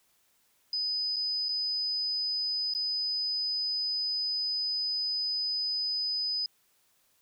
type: tone with dropouts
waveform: sine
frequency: 5000 Hz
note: D#8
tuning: 8 cents sharp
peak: -28 dBFS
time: 0.73-6.46 s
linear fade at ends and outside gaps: 2 ms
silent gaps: 1.161-1.165 / 1.486-1.49 / 2.738-2.749 s
effects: white hiss -69 dBFS RMS until 7.21 s